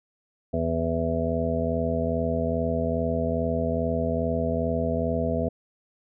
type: harmonic tone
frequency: 82.41 Hz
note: E2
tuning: in tune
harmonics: 1 / 2 / 3 / 5 / 6 / 7 / 8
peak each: -30 / -31 / -29 / -34 / -30 / -38 / -29 dBFS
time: 0.53-5.49 s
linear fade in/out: 10 ms
effects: none